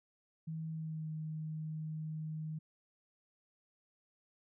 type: tone with pitch glide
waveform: sine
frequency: 160 to 156.26 Hz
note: D#3 to D#3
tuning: +49 to +8 cents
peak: -38 dBFS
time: 0.47-2.59 s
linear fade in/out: 10 ms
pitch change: -41 cents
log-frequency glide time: 0.7-1.1 s
effects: none